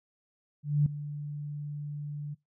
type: tone with ADSR envelope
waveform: sine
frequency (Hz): 146.83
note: D3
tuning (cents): 0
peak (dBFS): -19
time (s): 0.63-2.35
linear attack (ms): 230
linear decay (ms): 4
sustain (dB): -15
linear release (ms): 19
effects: noise-tail reverb RT60 0.2 s tail -23 dB re dry